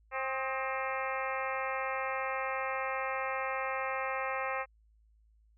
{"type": "harmonic tone with a mistuned harmonic", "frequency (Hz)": 265.1, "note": "C4", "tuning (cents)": 23, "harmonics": [2, 3, 4, 5, 6, 7, 8, 9, 10], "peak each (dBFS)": [-38, -39, -39, -40, -45, -41, -42, -44, -47], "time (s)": [0.11, 4.66], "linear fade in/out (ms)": 50, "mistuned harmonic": 5, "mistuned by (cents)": -64, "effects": ["added 54 Hz sine -62 dBFS peak until 5.57 s"]}